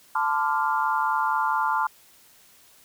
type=chord; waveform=sine; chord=D minor seventh; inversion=second; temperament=equal with one note detuned; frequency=880 / 1024.4 / 1174.7 / 1396.9 Hz; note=A5 / C6 / D6 / F6; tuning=0 / -37 / 0 / 0 cents; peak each=-25 / -26 / -29 / -28 dBFS; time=0.15-1.87 s; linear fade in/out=5 ms; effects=white hiss -55 dBFS RMS until 2.84 s